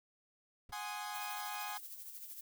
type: noise with exponential decay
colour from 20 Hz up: brown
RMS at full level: -47 dBFS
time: 0.69-0.77 s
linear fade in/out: 5 ms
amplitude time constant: 16 ms
type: chord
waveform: sawtooth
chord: Ab dominant seventh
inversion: third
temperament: equal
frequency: 740 / 830.6 / 1046.5 / 1244.5 Hz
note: Gb5 / Ab5 / C6 / Eb6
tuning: 0 / 0 / 0 / 0 cents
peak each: -45 / -39 / -45 / -44 dBFS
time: 0.72-1.78 s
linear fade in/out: 10 ms
type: noise with tremolo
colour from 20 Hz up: violet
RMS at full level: -47 dBFS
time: 1.14-2.41 s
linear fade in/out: 5 ms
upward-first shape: sine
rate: 13 Hz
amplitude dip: 50%
effects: none